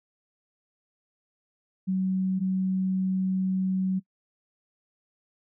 sine tone pair in turn, 188.1 / 188.1 Hz, F#3 / F#3, +29 / +29 cents, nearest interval unison, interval 0 cents, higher neither, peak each -23 dBFS, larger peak neither, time 1.87-2.4 / 2.4-4 s, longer second, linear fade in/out 20 ms, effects noise-tail reverb RT60 0.1 s tail -23 dB re dry

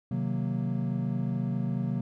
triangle chord, C half-diminished seventh, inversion none, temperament equal, 130.81 / 155.56 / 185 / 233.1 Hz, C3 / Eb3 / Gb3 / Bb3, 0 / 0 / 0 / 0 cents, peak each -29 / -34 / -30 / -32 dBFS, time 0.11-2.01 s, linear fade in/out 5 ms, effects none

